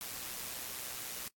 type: noise with amplitude modulation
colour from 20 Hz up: white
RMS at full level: -40 dBFS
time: 0.01-1.28 s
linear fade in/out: 0 ms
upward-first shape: sine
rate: 125 Hz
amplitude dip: 45%
effects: noise-tail reverb RT60 0.1 s tail -23 dB re dry + AAC 64 kbps